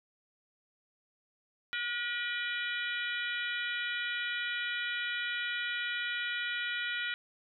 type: harmonic tone with a mistuned harmonic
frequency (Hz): 480.5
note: B4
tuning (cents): -48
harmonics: 3 / 4 / 5 / 6 / 7 / 8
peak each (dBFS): -36 / -38 / -40 / -42 / -43 / -44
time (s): 1.73-7.14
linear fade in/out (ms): 0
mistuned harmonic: 6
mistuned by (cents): +66
effects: none